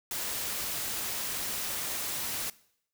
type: noise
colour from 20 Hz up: white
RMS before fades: -34 dBFS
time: 0.11-2.5 s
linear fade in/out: 2 ms
effects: noise-tail reverb RT60 0.7 s tail -21 dB re dry